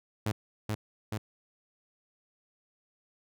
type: tone with echo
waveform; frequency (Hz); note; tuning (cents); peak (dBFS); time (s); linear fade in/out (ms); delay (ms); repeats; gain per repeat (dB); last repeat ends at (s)
sawtooth; 106.9; A2; -49; -24; 0.26-0.32; 5; 430; 2; -2; 1.18
effects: none